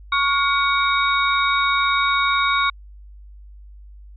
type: tone cluster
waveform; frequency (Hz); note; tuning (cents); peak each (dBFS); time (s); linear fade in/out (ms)
sine; 1116 / 1423 / 2249 / 3745; C#6 / F6 / C#7 / A#7; +11 / +32 / +24 / +7; -19 / -23 / -23 / -24; 0.12-2.7; 5
effects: added 50 Hz sine -39 dBFS peak until 4.16 s